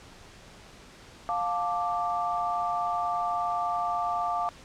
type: chord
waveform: sine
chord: D minor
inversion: first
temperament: just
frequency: 704.8 / 881 / 1174.7 Hz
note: F5 / A5 / D6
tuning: +16 / +2 / 0 cents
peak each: -29 / -33 / -30 dBFS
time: 1.29-4.49 s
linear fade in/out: 0 ms
effects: pink hiss -50 dBFS RMS until 4.64 s + low-pass 7000 Hz 12 dB/octave